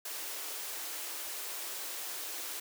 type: high-pass noise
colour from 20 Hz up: white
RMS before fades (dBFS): -40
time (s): 0.05-2.6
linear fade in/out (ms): 5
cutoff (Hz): 290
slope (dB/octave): 96
effects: none

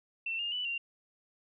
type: tone with pitch steps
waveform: sine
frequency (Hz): 2691 / 2821 / 2972 / 2769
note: E7 / F7 / F#7 / F7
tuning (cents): +35 / +17 / +7 / -15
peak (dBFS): -32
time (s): 0.26-0.78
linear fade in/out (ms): 5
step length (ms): 130
effects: none

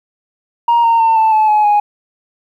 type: tone with pitch steps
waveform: sine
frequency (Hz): 940 / 920.7 / 901.7 / 883.2 / 865 / 847.2 / 829.7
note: A#5 / A#5 / A5 / A5 / A5 / G#5 / G#5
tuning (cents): +14 / -22 / +42 / +6 / -30 / +34 / -2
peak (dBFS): -6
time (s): 0.68-1.8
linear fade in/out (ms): 5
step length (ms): 160
effects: tanh soft clip ceiling -6 dBFS + 8-bit

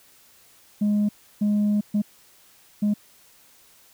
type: tone bursts at uneven times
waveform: sine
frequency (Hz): 207.7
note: G#3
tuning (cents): 0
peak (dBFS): -16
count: 4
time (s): 0.81-1.09 / 1.41-1.81 / 1.94-2.02 / 2.82-2.94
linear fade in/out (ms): 10
effects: tanh soft clip ceiling -17 dBFS + white hiss -55 dBFS RMS until 3.93 s

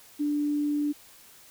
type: tone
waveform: sine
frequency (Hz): 293.7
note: D4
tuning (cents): 0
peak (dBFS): -24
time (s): 0.19-0.93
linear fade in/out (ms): 20
effects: white hiss -53 dBFS RMS until 1.5 s

